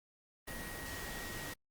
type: tone in noise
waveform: sine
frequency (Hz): 1895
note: A#6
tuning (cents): +28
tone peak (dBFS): -47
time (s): 0.47-1.54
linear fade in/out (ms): 10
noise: pink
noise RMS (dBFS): -44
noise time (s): 0.47-1.54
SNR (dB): -6
effects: Opus 32 kbps